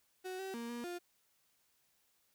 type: tone with pitch steps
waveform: 35% pulse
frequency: 371.2 / 383.1 / 234 / 238.3 / 351.6 Hz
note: F#4 / G4 / A#3 / A#3 / F4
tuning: +6 / -40 / +7 / +38 / +12 cents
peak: -39 dBFS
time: 0.24-0.99 s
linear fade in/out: 20 ms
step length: 150 ms
effects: white hiss -75 dBFS RMS until 2.34 s